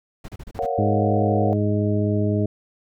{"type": "noise bursts", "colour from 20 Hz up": "brown", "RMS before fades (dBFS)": -35, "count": 6, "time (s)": [0.24, 0.664], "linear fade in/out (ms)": 5, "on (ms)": 44, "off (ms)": 32}
{"type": "chord", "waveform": "sine", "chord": "Gb major seventh", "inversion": "first", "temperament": "equal", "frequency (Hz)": [466.2, 554.4, 698.5, 740], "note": ["Bb4", "Db5", "F5", "Gb5"], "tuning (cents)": [0, 0, 0, 0], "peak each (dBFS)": -27, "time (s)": [0.59, 1.53], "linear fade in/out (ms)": 0}
{"type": "harmonic tone", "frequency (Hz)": 103.83, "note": "G#2", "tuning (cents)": 0, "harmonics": [1, 2, 3, 4, 6], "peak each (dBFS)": [-21, -24, -26, -27, -29], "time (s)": [0.78, 2.46], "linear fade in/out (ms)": 5}
{"effects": []}